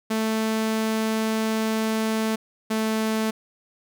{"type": "tone pair in turn", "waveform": "sawtooth", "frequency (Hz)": [220.4, 219.6], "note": ["A3", "A3"], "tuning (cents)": [3, -3], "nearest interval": "unison", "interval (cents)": 6, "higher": "first", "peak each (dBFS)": -18, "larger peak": "neither", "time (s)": [[0.1, 2.36], [2.7, 3.31]], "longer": "first", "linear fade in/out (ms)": 10, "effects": []}